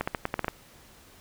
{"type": "clicks", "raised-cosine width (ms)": 0.5, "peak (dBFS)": -12, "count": 8, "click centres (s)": [0.01, 0.075, 0.148, 0.254, 0.341, 0.393, 0.445, 0.482], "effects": ["pink hiss -54 dBFS RMS until 1.2 s"]}